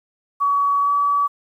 sine tone with pitch glide, 1132 to 1143.8 Hz, C#6 to D6, +36 to -46 cents, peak -15 dBFS, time 0.4-1.28 s, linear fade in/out 20 ms, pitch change +18 cents, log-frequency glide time 0.81-0.91 s, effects 9-bit

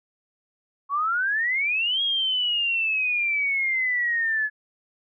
sine exponential two-way sweep, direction up then down, 1100 to 3300 to 1702 Hz, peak -21 dBFS, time 0.89-4.5 s, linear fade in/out 50 ms, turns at 2.02 s, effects none

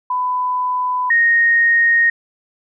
sine tone pair in turn, 1000 / 1861.2 Hz, B5 / A#6, +21 / -3 cents, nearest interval major seventh, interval 1076 cents, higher second, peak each -16 / -10 dBFS, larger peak second, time 0.1-1.1 / 1.1-2.1 s, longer neither, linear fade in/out 5 ms, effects none

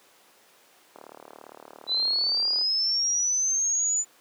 click train, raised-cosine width 1 ms, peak -27 dBFS, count 63, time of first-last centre 0.96-2.613 s, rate 37.5 Hz
sine linear sweep, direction up, 3951 to 7040 Hz, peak -22 dBFS, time 1.87-4.05 s, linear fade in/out 50 ms
effects pink hiss -57 dBFS RMS until 4.2 s + high-pass 400 Hz 12 dB/octave

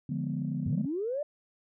sine chord, D diminished seventh, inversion none, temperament equal, 146.83 / 174.61 / 207.7 / 246.9 Hz, D3 / F3 / Ab3 / Cb4, 0 / 0 / 0 / 0 cents, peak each -33 / -35 / -37 / -35 dBFS, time 0.09-0.86 s, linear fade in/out 5 ms
sine linear sweep, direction up, 81 to 607 Hz, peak -29 dBFS, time 0.66-1.23 s, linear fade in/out 5 ms
effects tanh soft clip ceiling -20 dBFS

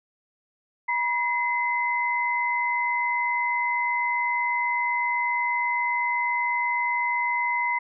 sine tone pair together, 966.1 / 2047 Hz, B5 / C7, -38 / -38 cents, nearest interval octave + minor second, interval 1300 cents, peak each -25 dBFS, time 0.88-7.79 s, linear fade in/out 10 ms, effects none

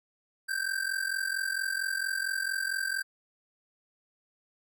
square ring-modulated tone, 1568 Hz, G6, in tune, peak -27 dBFS, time 0.48-3.03 s, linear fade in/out 20 ms, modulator 22.2 Hz, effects none

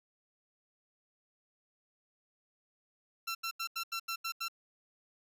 15% pulse tone bursts, 1352 Hz, E6, 43 cents sharp, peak -28 dBFS, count 8, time 3.27-4.484 s, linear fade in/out 10 ms, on 80 ms, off 82 ms, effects none

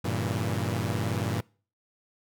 sawtooth chord, G diminished seventh, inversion none, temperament equal, 98 / 116.54 / 138.59 / 164.81 Hz, G2 / Bb2 / Db3 / Fb3, 0 / 0 / 0 / 0 cents, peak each -27 / -27 / -33 / -31 dBFS, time 0.04-1.41 s, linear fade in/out 10 ms, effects noise-tail reverb RT60 0.4 s tail -24 dB re dry

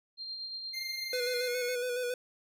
sine tone with tremolo, 4186 Hz, C8, in tune, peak -36 dBFS, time 0.17-1.5 s, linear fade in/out 50 ms, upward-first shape sine, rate 8.5 Hz, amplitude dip 35%
25% pulse tone with pitch glide, 2105 to 2174 Hz, C7 to C#7, +10 to -34 cents, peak -34 dBFS, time 0.73-1.76 s, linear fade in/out 20 ms, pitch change +56 cents, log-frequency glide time 1.46-1.55 s
square tone with vibrato, 493.9 Hz, B4, in tune, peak -32 dBFS, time 1.13-2.14 s, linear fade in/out 2 ms, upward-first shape square, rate 7.2 Hz, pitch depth 27 cents each way
effects none

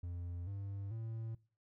triangle tone with pitch steps, 87.31 / 99.14 / 112.57 Hz, F2 / G2 / A2, 0 / +20 / +40 cents, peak -38 dBFS, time 0.03-1.35 s, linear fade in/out 5 ms, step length 440 ms, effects noise-tail reverb RT60 0.4 s tail -21 dB re dry

